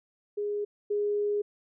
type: tone pair in turn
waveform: sine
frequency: 413 / 413 Hz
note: G#4 / G#4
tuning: -10 / -10 cents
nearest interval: unison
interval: 0 cents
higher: neither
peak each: -28 / -25 dBFS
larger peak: second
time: 0.37-0.65 / 0.9-1.42 s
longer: second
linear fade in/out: 10 ms
effects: none